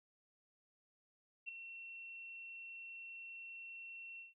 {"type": "tone with ADSR envelope", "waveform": "sine", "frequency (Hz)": 2715, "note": "F7", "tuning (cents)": -50, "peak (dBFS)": -39, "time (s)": [1.46, 4.34], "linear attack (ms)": 28, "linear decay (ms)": 4, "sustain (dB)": -9, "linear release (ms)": 150, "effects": []}